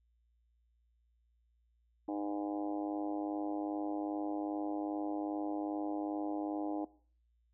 harmonic tone, 102.5 Hz, G#2, 22 cents flat, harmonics 3 / 4 / 5 / 6 / 7 / 8 / 9 / 10, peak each -36 / -50 / -47 / -46 / -46 / -45 / -57 / -58 dBFS, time 2.08-6.85 s, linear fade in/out 5 ms, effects noise-tail reverb RT60 0.5 s tail -21 dB re dry + added 58 Hz sine -70 dBFS peak until 7.53 s

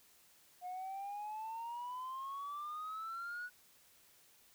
sine exponential sweep, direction up, 715 to 1480 Hz, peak -39 dBFS, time 0.61-3.5 s, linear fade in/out 50 ms, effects tanh soft clip ceiling -39 dBFS + white hiss -66 dBFS RMS until 4.54 s

